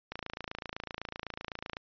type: click train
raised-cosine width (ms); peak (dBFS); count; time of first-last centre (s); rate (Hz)
0.3; -21; 47; 0.12-1.769; 27.9
effects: resampled to 11025 Hz